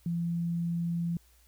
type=tone; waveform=sine; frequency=170 Hz; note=F3; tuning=46 cents flat; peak=-28 dBFS; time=0.06-1.17 s; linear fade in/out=2 ms; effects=added 60 Hz sine -61 dBFS peak until 1.47 s + white hiss -65 dBFS RMS until 1.47 s